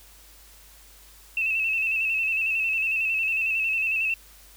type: tone with vibrato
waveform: sine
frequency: 2632 Hz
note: E7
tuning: 3 cents flat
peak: -22 dBFS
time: 1.37-4.14 s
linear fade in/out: 2 ms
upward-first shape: square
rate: 11 Hz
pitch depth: 41 cents each way
effects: added 50 Hz sine -53 dBFS peak until 4.56 s + white hiss -52 dBFS RMS until 4.56 s